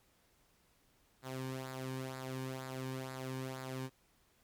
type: tone with flanger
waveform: sawtooth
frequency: 130.81 Hz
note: C3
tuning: in tune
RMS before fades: -42 dBFS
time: 1.22-3.9 s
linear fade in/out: 50 ms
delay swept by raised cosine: 0.33 to 1.53 ms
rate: 2.1 Hz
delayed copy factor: -0.6
effects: pink hiss -71 dBFS RMS until 4.43 s + MP3 96 kbps